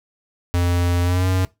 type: tone with pitch glide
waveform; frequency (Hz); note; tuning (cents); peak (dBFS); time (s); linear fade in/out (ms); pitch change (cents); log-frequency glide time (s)
square; 87.7 to 92.91; F2 to F#2; +8 to +8; -17; 0.54-1.45; 0; +100; 1.03-1.27
effects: noise-tail reverb RT60 0.2 s tail -20 dB re dry